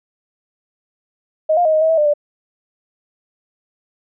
sine tone with pitch steps, 627 / 704 / 629 / 623 / 640 / 649 / 599 / 588 Hz, D#5 / F5 / D#5 / D#5 / D#5 / E5 / D5 / D5, +13 / +14 / +19 / +2 / +49 / -27 / +34 / +2 cents, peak -11 dBFS, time 1.49-2.138 s, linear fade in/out 10 ms, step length 81 ms, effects none

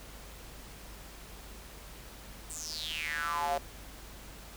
square tone with high-pass filter sweep, 78.7 Hz, D#2, 20 cents sharp, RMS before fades -35 dBFS, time 2.5-3.58 s, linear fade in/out 0 ms, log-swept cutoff 8300 to 610 Hz, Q 7.2, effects added 50 Hz sine -50 dBFS peak until 4.56 s + pink hiss -50 dBFS RMS until 4.56 s

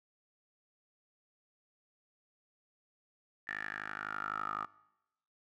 10% pulse tone with band-pass filter sweep, 51.91 Hz, G#1, in tune, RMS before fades -40 dBFS, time 3.47-4.66 s, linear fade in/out 20 ms, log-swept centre 1800 to 1200 Hz, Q 9.6, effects noise-tail reverb RT60 0.9 s tail -21 dB re dry

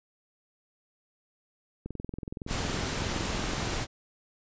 click train, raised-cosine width 3 ms, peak -23 dBFS, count 40, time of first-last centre 1.86-3.674 s, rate 21.5 Hz
pink noise, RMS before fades -32 dBFS, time 2.47-3.87 s, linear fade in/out 50 ms
effects resampled to 16000 Hz

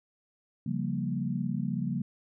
sine chord, G half-diminished seventh, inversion second, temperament equal, 138.59 / 174.61 / 196 / 233.1 Hz, Db3 / F3 / G3 / Bb3, 0 / 0 / 0 / 0 cents, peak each -34 dBFS, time 0.66-2.02 s, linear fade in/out 5 ms, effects none

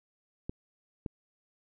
clicks, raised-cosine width 3 ms, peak -22 dBFS, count 2, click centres 0.495 / 1.062 s, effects none

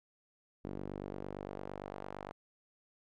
sawtooth tone with band-pass filter sweep, 48.8 Hz, G1, 7 cents flat, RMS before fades -44 dBFS, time 0.64-2.32 s, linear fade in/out 10 ms, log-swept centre 310 to 830 Hz, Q 1.1, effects none

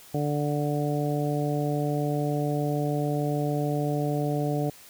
harmonic tone, 146.83 Hz, D3, in tune, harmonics 1 / 2 / 3 / 4 / 5, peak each -27 / -30 / -32 / -33 / -34 dBFS, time 0.14-4.7 s, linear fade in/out 5 ms, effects white hiss -50 dBFS RMS until 4.89 s

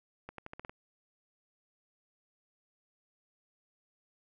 accelerating click train, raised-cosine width 0.5 ms, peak -28 dBFS, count 7, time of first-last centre 0.29-0.695 s, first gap 93 ms, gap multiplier 0.87, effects none

